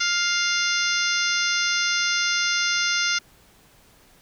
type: harmonic tone with a mistuned harmonic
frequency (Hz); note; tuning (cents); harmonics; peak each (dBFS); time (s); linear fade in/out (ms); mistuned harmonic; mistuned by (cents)
700; F5; +4; 2 / 3 / 4 / 5 / 6 / 7 / 8 / 9; -25 / -27 / -30 / -30 / -32 / -29 / -31 / -30; 0-3.19; 10; 7; +33
effects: pink hiss -55 dBFS RMS until 4.21 s